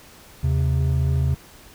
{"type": "tone pair together", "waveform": "triangle", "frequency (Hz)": [79.5, 133.7], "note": ["D#2", "C3"], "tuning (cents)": [38, 38], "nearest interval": "major sixth", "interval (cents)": 900, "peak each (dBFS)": -18, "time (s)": [0.43, 1.35], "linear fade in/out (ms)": 10, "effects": ["tanh soft clip ceiling -8 dBFS", "pink hiss -47 dBFS RMS until 1.74 s"]}